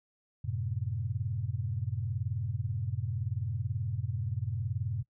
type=chord; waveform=sine; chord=F# diminished; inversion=none; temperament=equal with one note detuned; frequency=91.97 / 110 / 130.81 Hz; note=F#2 / A2 / C3; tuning=-10 / 0 / 0 cents; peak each=-36 / -34 / -36 dBFS; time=0.44-5.03 s; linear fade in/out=10 ms; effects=noise-tail reverb RT60 0.1 s tail -23 dB re dry